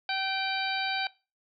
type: harmonic tone with a mistuned harmonic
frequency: 770 Hz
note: G5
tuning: 31 cents flat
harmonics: 1 / 2 / 3 / 4 / 5 / 6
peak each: -32 / -34 / -34 / -38 / -36 / -37 dBFS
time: 0.09-1.07 s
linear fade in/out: 2 ms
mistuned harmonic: 3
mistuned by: +37 cents
effects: noise-tail reverb RT60 0.3 s tail -21 dB re dry